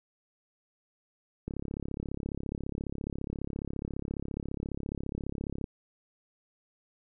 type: click train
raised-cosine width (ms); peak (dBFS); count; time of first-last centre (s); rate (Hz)
3; -22; 145; 1.48-5.642; 34.6
effects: none